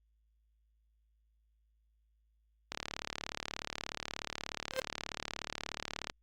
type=click train; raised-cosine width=0.2 ms; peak=-19 dBFS; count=125; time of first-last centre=2.72-6.099 s; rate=36.7 Hz
type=tone with exponential growth; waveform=45% pulse; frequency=523.3 Hz; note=C5; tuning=in tune; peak=-28 dBFS; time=4.71-4.8 s; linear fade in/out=5 ms; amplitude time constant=19 ms
effects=added 54 Hz sine -70 dBFS peak until 6.22 s + Opus 48 kbps